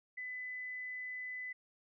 sine tone, 2005 Hz, B6, 26 cents sharp, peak -40 dBFS, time 0.17-1.53 s, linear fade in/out 10 ms, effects none

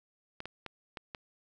clicks, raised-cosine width 0.3 ms, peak -24 dBFS, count 5, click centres 0.404 / 0.456 / 0.663 / 0.972 / 1.148 s, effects none

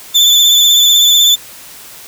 35% pulse tone with vibrato, 3512 Hz, A7, 4 cents flat, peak -4 dBFS, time 0.14-1.36 s, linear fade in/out 20 ms, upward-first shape sine, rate 16 Hz, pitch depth 33 cents each way, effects white hiss -34 dBFS RMS until 2.07 s

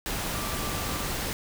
sine tone in noise, 1175 Hz, D6, 1 cent sharp, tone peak -39 dBFS, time 0.35-1.07 s, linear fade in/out 0 ms, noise pink, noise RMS -31 dBFS, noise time 0.06-1.33 s, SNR -11 dB, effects none

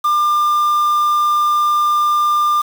triangle tone with quantisation, 1197 Hz, D6, 33 cents sharp, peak -10 dBFS, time 0.04-2.62 s, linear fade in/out 10 ms, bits 5, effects none

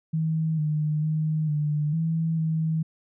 sine tone with pitch steps, 159.5 / 152.2 / 155.8 / 149.4 / 162.6 / 159.7 Hz, D#3 / D#3 / D#3 / D3 / E3 / D#3, +43 / -38 / +3 / +30 / -23 / +45 cents, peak -22 dBFS, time 0.13-2.83 s, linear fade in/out 10 ms, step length 450 ms, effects none

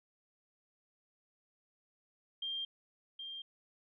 sine tone with echo, 3190 Hz, G7, 30 cents sharp, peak -36 dBFS, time 2.42-2.65 s, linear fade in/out 5 ms, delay 770 ms, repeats 1, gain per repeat -6 dB, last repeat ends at 3.42 s, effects none

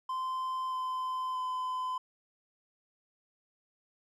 triangle tone with pitch steps, 1035 / 1026.7 / 1018.4 Hz, C6 / C6 / C6, -19 / -33 / -47 cents, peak -30 dBFS, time 0.09-1.98 s, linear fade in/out 5 ms, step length 630 ms, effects none

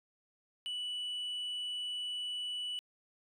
sine tone, 2960 Hz, F#7, in tune, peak -33 dBFS, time 0.66-2.79 s, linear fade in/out 0 ms, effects tanh soft clip ceiling -35 dBFS

